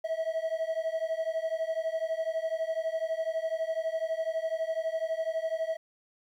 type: beating tone pair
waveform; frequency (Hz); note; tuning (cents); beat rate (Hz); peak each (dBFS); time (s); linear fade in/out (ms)
triangle; 641 / 653; E5 / E5; -49 / -17; 12; -30; 0.04-5.77; 10
effects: 11-bit